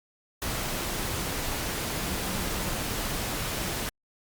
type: tone in noise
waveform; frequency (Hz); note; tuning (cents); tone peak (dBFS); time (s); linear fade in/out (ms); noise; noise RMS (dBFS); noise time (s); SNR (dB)
sine; 186.6; F#3; +15; -39; 2-2.75; 0; pink; -31; 0.42-3.89; -11
effects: Opus 48 kbps